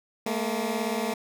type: beating tone pair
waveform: 15% pulse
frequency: 214.5 / 232.5 Hz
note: A3 / A#3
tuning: -44 / -4 cents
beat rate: 18 Hz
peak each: -23 / -23 dBFS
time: 0.26-1.14 s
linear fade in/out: 5 ms
effects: none